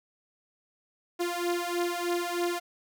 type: beating tone pair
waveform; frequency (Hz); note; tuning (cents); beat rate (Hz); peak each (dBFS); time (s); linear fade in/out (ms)
sawtooth; 347.2 / 350.4; F4 / F4; -10 / +6; 3.2; -27; 1.19-2.6; 20
effects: none

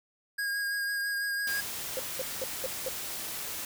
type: tone with vibrato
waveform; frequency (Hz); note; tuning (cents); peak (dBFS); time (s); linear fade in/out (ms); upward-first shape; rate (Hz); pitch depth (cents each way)
square; 1632; G#6; -31; -30; 0.38-1.61; 10; sine; 6; 17
type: noise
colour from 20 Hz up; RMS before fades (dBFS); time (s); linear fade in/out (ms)
white; -37; 1.47-3.65; 2
type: tone bursts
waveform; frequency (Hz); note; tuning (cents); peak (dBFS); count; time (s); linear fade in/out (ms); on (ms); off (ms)
sine; 523.3; C5; 0; -30; 5; 1.97-2.885; 0; 23; 200
effects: none

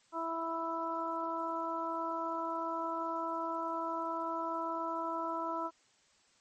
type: harmonic tone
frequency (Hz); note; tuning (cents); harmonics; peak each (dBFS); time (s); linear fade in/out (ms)
329.6; E4; 0; 1 / 2 / 3 / 4; -41 / -40 / -37 / -39; 0.12-5.71; 50
effects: white hiss -68 dBFS RMS until 6.4 s + MP3 32 kbps

